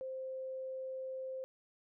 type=tone; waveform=sine; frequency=523.3 Hz; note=C5; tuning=in tune; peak=-39 dBFS; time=0.01-1.44 s; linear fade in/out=0 ms; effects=none